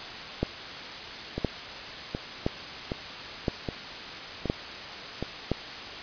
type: two click trains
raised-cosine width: 2 ms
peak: -11 / -16 dBFS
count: 6 / 6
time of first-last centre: 0.43-5.516 / 1.38-5.226 s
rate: 0.983 / 1.3 Hz
effects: white hiss -38 dBFS RMS until 6.02 s + resampled to 11025 Hz